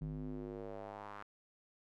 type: tone with band-pass filter sweep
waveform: square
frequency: 51.1 Hz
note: G#1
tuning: 27 cents flat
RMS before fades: -45 dBFS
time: 0.01-1.23 s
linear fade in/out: 5 ms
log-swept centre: 160 to 1300 Hz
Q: 2.3
effects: none